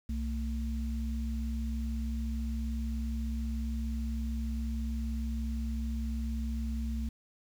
sine tone pair together, 63.3 / 225.8 Hz, B1 / A3, +43 / +45 cents, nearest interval octave + minor seventh, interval 2202 cents, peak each -32 / -37 dBFS, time 0.09-7.09 s, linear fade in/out 5 ms, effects 9-bit

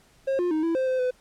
triangle tone with pitch steps, 538 / 354.4 / 312.4 / 331.6 / 522 / 516 / 504 Hz, C5 / F4 / D#4 / E4 / C5 / C5 / B4, +48 / +25 / +7 / +10 / -4 / -24 / +35 cents, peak -20 dBFS, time 0.27-1.11 s, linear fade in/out 10 ms, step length 120 ms, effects pink hiss -59 dBFS RMS until 1.2 s + low-pass 11000 Hz 12 dB/octave

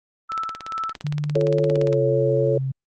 sine tone with tremolo, 1318.5 Hz, E6, in tune, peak -23 dBFS, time 0.29-0.93 s, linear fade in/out 10 ms, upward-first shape sine, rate 2.4 Hz, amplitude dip 85%
click train, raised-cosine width 0.2 ms, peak -16 dBFS, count 29, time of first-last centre 0.32-1.929 s, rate 17.4 Hz
sine tone with pitch glide, 148.1 to 133.48 Hz, D3 to C3, +15 to +35 cents, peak -22 dBFS, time 1.04-2.72 s, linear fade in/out 10 ms, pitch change -180 cents, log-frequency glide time 1.72-2.04 s
sine chord, F augmented, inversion none, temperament equal, 349.2 / 440 / 554.4 Hz, F4 / A4 / C#5, 0 / 0 / 0 cents, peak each -26 / -21 / -21 dBFS, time 1.35-2.58 s, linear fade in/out 5 ms
effects Opus 32 kbps

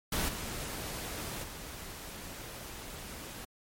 pink noise with level steps, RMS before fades -32 / -39 / -44 dBFS, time 0.12-3.45 s, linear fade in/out 5 ms, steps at 0.28 / 1.43 s, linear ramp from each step 10 ms, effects MP3 64 kbps

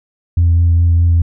sine tone with vibrato, 84.9 Hz, F2, 48 cents flat, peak -6 dBFS, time 0.37-1.22 s, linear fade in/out 5 ms, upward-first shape triangle, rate 4.8 Hz, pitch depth 20 cents each way, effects tanh soft clip ceiling -5 dBFS

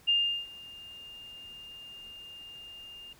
sine tone with ADSR envelope, 2810 Hz, F7, 10 cents sharp, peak -21 dBFS, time 0.07-3.13 s, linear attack 20 ms, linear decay 370 ms, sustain -23 dB, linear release 3 ms, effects pink hiss -59 dBFS RMS until 3.19 s

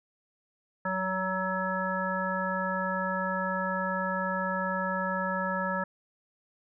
harmonic tone with a mistuned harmonic, 187.9 Hz, F#3, 27 cents sharp, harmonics 1 / 3 / 5 / 7 / 9, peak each -34 / -34 / -34 / -34 / -34 dBFS, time 0.85-5.84 s, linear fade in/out 5 ms, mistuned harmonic 1, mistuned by -17 cents, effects none

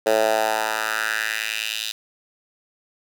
10% pulse tone with high-pass filter sweep, 109.7 Hz, A2, 5 cents flat, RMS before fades -23 dBFS, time 0.06-1.92 s, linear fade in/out 5 ms, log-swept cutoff 510 to 3600 Hz, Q 2.7, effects none

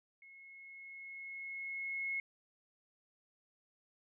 sine tone with level ramp, 2174 Hz, C#7, 34 cents flat, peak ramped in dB -55 to -34 dBFS, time 0.22-2.2 s, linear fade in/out 2 ms, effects none

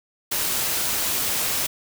white noise, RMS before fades -24 dBFS, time 0.31-1.67 s, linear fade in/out 10 ms, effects none

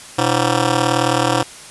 10% pulse ring-modulated tone, 210.8 Hz, G#3, 26 cents sharp, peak -3 dBFS, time 0.18-1.43 s, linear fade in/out 5 ms, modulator 86 Hz, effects white hiss -37 dBFS RMS until 1.7 s + resampled to 24000 Hz

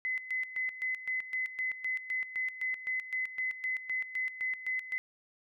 sine tone with tremolo, 2031 Hz, B6, 48 cents sharp, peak -30 dBFS, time 0.05-4.98 s, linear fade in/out 0 ms, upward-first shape square, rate 3.9 Hz, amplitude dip 75%, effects none

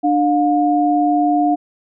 sine tone pair together, 297 / 713 Hz, D4 / F5, +20 / +36 cents, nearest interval octave + minor third, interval 1516 cents, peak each -15 dBFS, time 0.03-1.56 s, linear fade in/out 20 ms, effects none

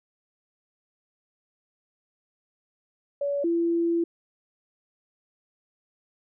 sine tone pair in turn, 568 / 337.7 Hz, C#5 / E4, +42 / +42 cents, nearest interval major sixth, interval 900 cents, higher first, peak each -24 / -21 dBFS, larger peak second, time 3.21-3.44 / 3.44-4.04 s, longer second, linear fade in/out 5 ms, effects none

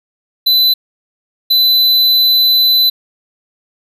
square tone bursts at uneven times, 4010 Hz, B7, 26 cents sharp, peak -8 dBFS, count 2, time 0.46-0.74 / 1.5-2.9 s, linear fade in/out 10 ms, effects none

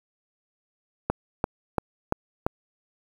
click train, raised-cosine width 1 ms, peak -8 dBFS, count 5, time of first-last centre 1.1-2.465 s, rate 2.93 Hz, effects 7-bit

